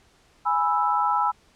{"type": "chord", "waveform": "sine", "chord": "E major", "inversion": "first", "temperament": "equal", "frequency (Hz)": [830.6, 987.8, 1318.5], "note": ["G#5", "B5", "E6"], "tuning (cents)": [0, 0, 0], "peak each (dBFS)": -24, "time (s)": [0.45, 1.32], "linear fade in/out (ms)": 20, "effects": ["pink hiss -59 dBFS RMS until 1.55 s", "low-pass 8000 Hz 12 dB/octave"]}